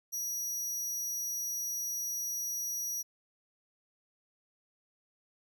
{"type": "tone", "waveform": "sawtooth", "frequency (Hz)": 5790, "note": "F#8", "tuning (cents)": -38, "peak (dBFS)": -31, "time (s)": [0.12, 3.03], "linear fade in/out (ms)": 20, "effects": []}